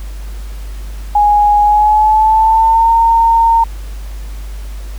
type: tone with pitch glide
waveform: sine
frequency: 830 to 915.6 Hz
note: G#5 to A#5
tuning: -1 to -31 cents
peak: -6 dBFS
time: 1.15-3.64 s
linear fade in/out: 5 ms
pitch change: +170 cents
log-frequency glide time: 1.62-2.91 s
effects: added 50 Hz sine -22 dBFS peak until 4.98 s + pink hiss -39 dBFS RMS until 4.98 s